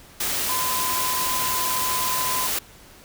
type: tone in noise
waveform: sine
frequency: 1017 Hz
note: C6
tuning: 50 cents flat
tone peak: -26 dBFS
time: 0.49-2.47 s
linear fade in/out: 5 ms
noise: white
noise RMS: -25 dBFS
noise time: 0.2-2.59 s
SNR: -4 dB
effects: pink hiss -48 dBFS RMS until 3.04 s